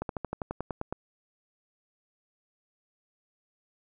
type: slowing click train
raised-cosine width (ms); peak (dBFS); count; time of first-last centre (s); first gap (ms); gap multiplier
1; -18; 11; 0.02-0.926; 72; 1.05
effects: none